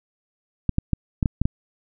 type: clicks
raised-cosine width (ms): 5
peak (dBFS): -7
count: 7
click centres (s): 0.693 / 0.784 / 0.933 / 1.228 / 1.258 / 1.416 / 1.455
effects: none